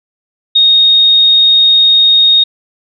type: tone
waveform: sine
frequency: 3721 Hz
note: A#7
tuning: 4 cents flat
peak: -4 dBFS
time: 0.55-2.44 s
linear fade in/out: 10 ms
effects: none